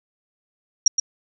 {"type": "tone with echo", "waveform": "sine", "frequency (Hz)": 5660, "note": "F8", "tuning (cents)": 22, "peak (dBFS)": -9, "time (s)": [0.86, 0.88], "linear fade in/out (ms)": 5, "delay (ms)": 120, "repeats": 1, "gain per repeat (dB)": -7, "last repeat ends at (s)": 1, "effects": []}